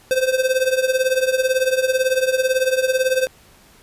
square tone with tremolo, 518 Hz, C5, 17 cents flat, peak -13 dBFS, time 0.11-3.27 s, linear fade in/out 0 ms, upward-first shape triangle, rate 18 Hz, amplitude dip 85%, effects pink hiss -50 dBFS RMS until 3.82 s + resampled to 32000 Hz

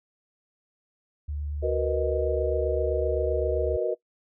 sine tone with vibrato, 73.42 Hz, D2, in tune, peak -29 dBFS, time 1.28-3.77 s, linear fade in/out 10 ms, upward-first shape sine, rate 8.8 Hz, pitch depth 12 cents each way
sine chord, B major seventh, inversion second, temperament equal, 370 / 466.2 / 493.9 / 622.3 Hz, F#4 / A#4 / B4 / D#5, 0 / 0 / 0 / 0 cents, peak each -29 / -28 / -31 / -29 dBFS, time 1.62-3.95 s, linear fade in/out 20 ms
effects noise-tail reverb RT60 0.1 s tail -20 dB re dry

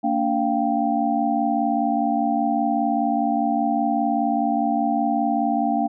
sine tone cluster, 229.8 / 289 / 696 / 781 Hz, A#3 / D4 / F5 / G5, -25 / -28 / -6 / -7 cents, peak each -24 dBFS, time 0.03-5.88 s, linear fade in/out 20 ms, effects none

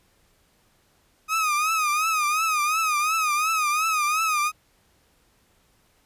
30% pulse tone with vibrato, 1248 Hz, D#6, 5 cents sharp, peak -18 dBFS, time 1.28-4.52 s, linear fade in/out 50 ms, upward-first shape triangle, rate 2.8 Hz, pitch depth 110 cents each way, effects pink hiss -63 dBFS RMS until 6.05 s + resampled to 32000 Hz

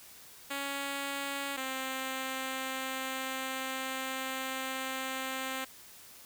5% pulse tone pair in turn, 278.8 / 263.2 Hz, C#4 / C4, +10 / +10 cents, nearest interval minor second, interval 100 cents, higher first, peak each -23 dBFS, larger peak neither, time 0.5-1.57 / 1.57-5.65 s, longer second, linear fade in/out 10 ms, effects white hiss -53 dBFS RMS until 6.25 s

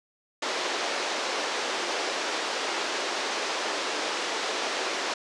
pink band-pass noise, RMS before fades -30 dBFS, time 0.42-5.14 s, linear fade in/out 5 ms, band 360 to 6200 Hz, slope 24 dB/octave, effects resampled to 24000 Hz

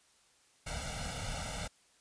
pink noise with comb filter, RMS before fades -39 dBFS, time 0.66-1.68 s, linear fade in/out 10 ms, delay 1.4 ms, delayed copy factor +0.95, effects white hiss -67 dBFS RMS until 2 s + resampled to 22050 Hz

